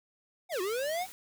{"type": "linear two-way sweep", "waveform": "square", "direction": "down then up", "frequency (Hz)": [770, 349.2, 770], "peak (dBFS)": -31, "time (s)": [0.49, 1.07], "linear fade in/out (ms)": 50, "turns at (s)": 0.61}
{"type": "noise", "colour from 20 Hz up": "white", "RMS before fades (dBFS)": -48, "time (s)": [0.52, 1.12], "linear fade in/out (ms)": 0}
{"effects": []}